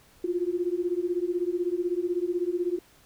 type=beating tone pair; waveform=sine; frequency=344.7 / 360.7 Hz; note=F4 / F#4; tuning=-23 / -44 cents; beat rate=16 Hz; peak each=-28 dBFS; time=0.24-2.79 s; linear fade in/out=5 ms; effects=pink hiss -58 dBFS RMS until 3.05 s